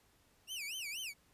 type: tone with vibrato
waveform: sawtooth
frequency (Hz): 2637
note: E7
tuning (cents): 0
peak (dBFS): -37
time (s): 0.47-1.14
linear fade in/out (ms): 50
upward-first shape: sine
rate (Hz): 4.2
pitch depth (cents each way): 280
effects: pink hiss -70 dBFS RMS until 1.33 s + resampled to 32000 Hz